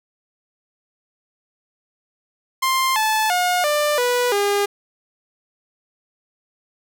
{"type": "tone with pitch steps", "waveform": "sawtooth", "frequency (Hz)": [1052, 869.4, 718.5, 593.8, 490.8, 405.6], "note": ["C6", "A5", "F5", "D5", "B4", "G#4"], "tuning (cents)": [9, -21, 49, 19, -11, -41], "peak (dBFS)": -13, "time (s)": [2.62, 4.66], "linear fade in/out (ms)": 10, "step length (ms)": 340, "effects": []}